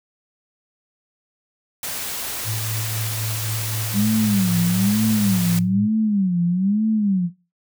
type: noise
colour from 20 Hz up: white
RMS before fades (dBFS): -28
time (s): 1.83-5.59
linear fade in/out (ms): 2
type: tone with tremolo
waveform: sine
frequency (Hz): 110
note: A2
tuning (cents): 0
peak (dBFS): -23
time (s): 2.44-5.89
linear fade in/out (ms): 50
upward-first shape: sine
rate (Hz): 3.9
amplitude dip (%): 30
type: tone with vibrato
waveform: sine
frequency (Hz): 194.7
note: G3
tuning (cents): -12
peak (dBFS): -16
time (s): 3.93-7.3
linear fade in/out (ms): 50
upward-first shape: sine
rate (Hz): 1.1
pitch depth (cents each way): 210
effects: noise-tail reverb RT60 0.3 s tail -19 dB re dry